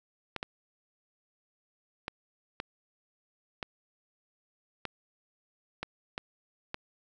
clicks, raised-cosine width 0.3 ms, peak -18 dBFS, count 9, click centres 0.363 / 0.429 / 2.081 / 2.601 / 3.628 / 4.853 / 5.83 / 6.179 / 6.744 s, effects none

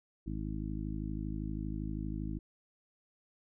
harmonic tone, 52.6 Hz, G#1, 23 cents sharp, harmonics 1 / 2 / 3 / 4 / 5 / 6, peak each -39 / -43 / -42 / -43 / -44 / -44 dBFS, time 0.26-2.39 s, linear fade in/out 10 ms, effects none

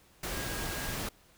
sine tone in noise, 1628 Hz, G#6, 35 cents flat, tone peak -43 dBFS, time 0.33-0.94 s, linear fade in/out 5 ms, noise pink, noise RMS -36 dBFS, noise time 0.23-1.09 s, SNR -10 dB, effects pink hiss -62 dBFS RMS until 1.37 s

